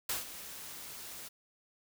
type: noise with ADSR envelope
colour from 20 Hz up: white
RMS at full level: -33 dBFS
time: 0.09-1.29 s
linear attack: 5 ms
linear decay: 150 ms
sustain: -13 dB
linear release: 16 ms
effects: none